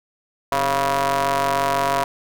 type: ring-modulated tone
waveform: sawtooth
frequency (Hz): 142.5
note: C#3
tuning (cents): +48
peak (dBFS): -11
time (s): 0.52-2.04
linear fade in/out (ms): 2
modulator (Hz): 832
effects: none